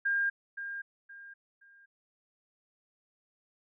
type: tone with echo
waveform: sine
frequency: 1607 Hz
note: G6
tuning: 43 cents sharp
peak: -26 dBFS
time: 0.05-0.3 s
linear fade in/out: 10 ms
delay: 520 ms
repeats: 3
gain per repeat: -10 dB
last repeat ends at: 1.86 s
effects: none